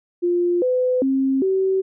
sine tone with pitch steps, 350.6 / 505 / 267.6 / 381.7 Hz, F4 / B4 / C4 / G4, +7 / +39 / +39 / -46 cents, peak -16 dBFS, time 0.22-1.82 s, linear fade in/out 20 ms, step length 400 ms, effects none

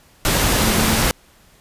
sine tone in noise, 220 Hz, A3, in tune, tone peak -22 dBFS, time 0.61-1.01 s, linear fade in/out 0 ms, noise pink, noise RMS -17 dBFS, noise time 0.25-1.11 s, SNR -8 dB, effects pink hiss -52 dBFS RMS until 1.6 s + resampled to 32000 Hz

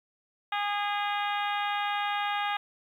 harmonic tone, 409.8 Hz, G#4, 23 cents flat, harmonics 2 / 3 / 4 / 5 / 6 / 7 / 8 / 9, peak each -30 / -34 / -36 / -38 / -40 / -41 / -42 / -43 dBFS, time 0.52-2.57 s, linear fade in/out 5 ms, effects 10-bit

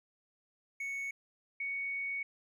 triangle / sine tone pair in turn, 2217 / 2228 Hz, C#7 / C#7, 0 / +8 cents, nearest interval unison, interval 8 cents, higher second, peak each -34 / -34 dBFS, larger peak neither, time 0.8-1.11 / 1.6-2.23 s, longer second, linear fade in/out 5 ms, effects none

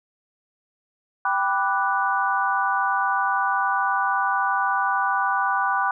sine chord, G major seventh, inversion none, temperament equal, 784 / 987.8 / 1174.7 / 1480 Hz, G5 / B5 / D6 / F#6, 0 / 0 / 0 / 0 cents, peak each -25 dBFS, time 1.25-5.91 s, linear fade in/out 2 ms, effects none

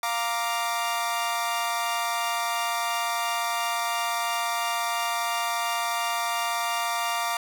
sawtooth chord, Bb major, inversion second, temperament equal, 698.5 / 932.3 / 1174.7 Hz, F5 / Bb5 / D6, 0 / 0 / 0 cents, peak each -26 dBFS, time 0.03-7.37 s, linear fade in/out 2 ms, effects none

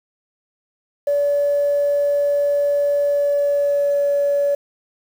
sine tone with pitch glide, 574 to 569.7 Hz, D5 to C#5, -40 to +47 cents, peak -14 dBFS, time 1.07-4.55 s, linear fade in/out 5 ms, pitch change -13 cents, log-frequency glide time 3.07-4.05 s, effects tanh soft clip ceiling -10 dBFS + 7-bit

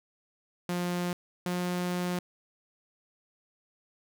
sawtooth tone pair in turn, 176.8 / 178.44 Hz, F3 / F3, +22 / +38 cents, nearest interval unison, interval 16 cents, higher second, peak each -25 dBFS, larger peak neither, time 0.69-1.13 / 1.46-2.19 s, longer second, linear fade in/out 2 ms, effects none

